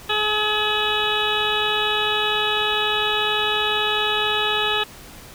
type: harmonic tone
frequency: 424.2 Hz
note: G#4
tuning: 37 cents sharp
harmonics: 1 / 2 / 3 / 4 / 6 / 7 / 8 / 9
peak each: -27 / -27 / -27 / -27 / -27 / -27 / -27 / -27 dBFS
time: 0.09-4.84 s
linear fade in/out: 10 ms
effects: pink hiss -42 dBFS RMS until 5.34 s